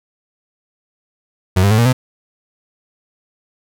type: tone with pitch steps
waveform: 35% pulse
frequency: 92.5 / 100.29 / 108.74 / 117.9 / 127.83 Hz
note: F#2 / G2 / A2 / A#2 / C3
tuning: 0 / +40 / -20 / +20 / -40 cents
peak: -8 dBFS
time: 1.56-1.93 s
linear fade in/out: 10 ms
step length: 74 ms
effects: none